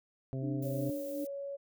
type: harmonic tone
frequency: 132.5 Hz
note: C3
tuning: 22 cents sharp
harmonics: 1 / 2 / 3 / 4 / 5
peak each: -35 / -41 / -45 / -47 / -49 dBFS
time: 0.33-0.9 s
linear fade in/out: 0 ms
type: tone with tremolo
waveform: sine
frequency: 293.7 Hz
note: D4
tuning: in tune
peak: -34 dBFS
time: 0.42-1.25 s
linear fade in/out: 10 ms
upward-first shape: sine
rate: 2.7 Hz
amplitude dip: 70%
type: noise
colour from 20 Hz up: violet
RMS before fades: -50 dBFS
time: 0.62-1.27 s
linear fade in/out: 5 ms
type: tone with pitch glide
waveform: sine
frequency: 554.4 to 559.2 Hz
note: C#5 to C#5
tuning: 0 to +15 cents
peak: -37 dBFS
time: 0.63-1.57 s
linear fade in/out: 20 ms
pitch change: +15 cents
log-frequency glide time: 0.81-1.4 s
effects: none